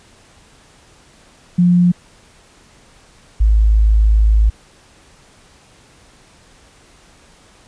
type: tone pair in turn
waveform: sine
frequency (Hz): 176.7 / 53.54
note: F3 / A1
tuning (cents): +21 / -47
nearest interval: octave + major sixth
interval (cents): 2068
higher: first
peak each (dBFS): -8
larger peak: neither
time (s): 1.58-1.92 / 3.4-4.5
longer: second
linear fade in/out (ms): 10
effects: pink hiss -48 dBFS RMS until 7.67 s + resampled to 22050 Hz